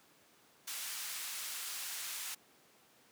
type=band-pass noise; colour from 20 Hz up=white; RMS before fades=-42 dBFS; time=0.67-2.35 s; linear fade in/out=10 ms; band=1200 to 13000 Hz; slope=12 dB/octave; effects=pink hiss -65 dBFS RMS until 3.11 s + high-pass 200 Hz 12 dB/octave